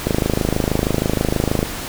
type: click train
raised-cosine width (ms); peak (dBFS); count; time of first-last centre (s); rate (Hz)
2; -3; 42; 0.07-1.629; 26.3
effects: pink hiss -28 dBFS RMS until 1.88 s